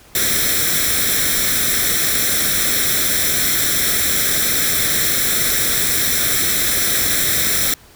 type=noise with comb filter; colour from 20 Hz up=white; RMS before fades=-17 dBFS; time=0.15-7.74 s; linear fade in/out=2 ms; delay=0.53 ms; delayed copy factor=+0.75; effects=pink hiss -46 dBFS RMS until 7.95 s